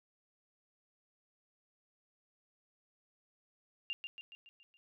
sine tone with echo, 2794 Hz, F7, in tune, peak -35 dBFS, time 3.9-3.93 s, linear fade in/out 0 ms, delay 140 ms, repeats 6, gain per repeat -5 dB, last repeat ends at 4.77 s, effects none

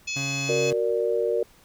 harmonic tone, 854 Hz, G#5, 48 cents sharp, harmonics 3 / 4 / 5 / 6 / 7 / 8, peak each -29 / -38 / -38 / -41 / -38 / -37 dBFS, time 0.07-0.71 s, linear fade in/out 10 ms
30% pulse tone, 138.3 Hz, C#3, 4 cents flat, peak -27 dBFS, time 0.16-0.73 s, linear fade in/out 5 ms
sine chord, Gb augmented, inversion none, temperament equal, 370 / 466.2 / 587.3 Hz, Gb4 / Bb4 / D5, 0 / 0 / 0 cents, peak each -28 / -23 / -28 dBFS, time 0.49-1.43 s, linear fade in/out 2 ms
effects pink hiss -56 dBFS RMS until 1.64 s

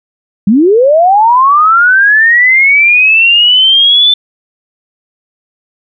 sine linear sweep, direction up, 185 to 3541 Hz, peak -3 dBFS, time 0.47-4.14 s, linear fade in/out 5 ms, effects none

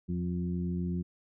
harmonic tone with a mistuned harmonic, 88.2 Hz, F2, 18 cents sharp, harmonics 1 / 2 / 3 / 4, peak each -36 / -31 / -42 / -42 dBFS, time 0.08-1.03 s, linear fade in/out 20 ms, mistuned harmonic 1, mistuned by -84 cents, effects none

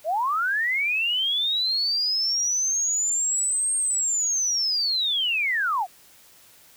sine linear two-way sweep, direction up then down, 580 to 8600 to 666 Hz, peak -21 dBFS, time 0.04-5.87 s, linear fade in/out 50 ms, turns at 3.76 s, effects white hiss -53 dBFS RMS until 6.76 s

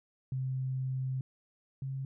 sine tone pair in turn, 130.8 / 134.32 Hz, C3 / C3, 0 / +46 cents, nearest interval unison, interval 46 cents, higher second, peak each -31 / -34 dBFS, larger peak first, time 0.32-1.21 / 1.82-2.05 s, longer first, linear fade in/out 2 ms, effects none

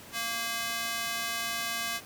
square tone with high-pass filter, 230.8 Hz, A#3, 17 cents flat, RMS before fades -33 dBFS, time 0.12-2.01 s, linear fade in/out 50 ms, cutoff 1500 Hz, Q 0.68, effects pink hiss -48 dBFS RMS until 2.05 s + high-pass 100 Hz 12 dB/octave

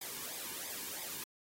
white noise with flanger, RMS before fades -43 dBFS, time 0.01-1.24 s, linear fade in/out 5 ms, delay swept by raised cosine 0.69 to 1.56 ms, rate 3 Hz, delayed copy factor -0.7, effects AAC 48 kbps

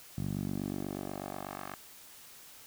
10% pulse tone with band-pass filter sweep, 48.18 Hz, G1, 29 cents flat, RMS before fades -38 dBFS, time 0.18-1.75 s, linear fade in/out 0 ms, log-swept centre 140 to 1300 Hz, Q 1.3, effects white hiss -53 dBFS RMS until 2.66 s

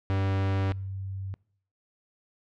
45% pulse / sine tone pair in turn, 96.8 / 96.36 Hz, G2 / G2, -21 / -29 cents, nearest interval unison, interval 8 cents, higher first, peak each -24 / -32 dBFS, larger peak first, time 0.1-0.72 / 0.72-1.34 s, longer neither, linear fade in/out 0 ms, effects noise-tail reverb RT60 0.6 s tail -25 dB re dry + low-pass 3000 Hz 12 dB/octave

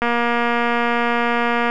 click train, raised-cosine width 0.5 ms, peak -5 dBFS, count 399, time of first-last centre 0.02-1.699 s, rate 237 Hz, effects none

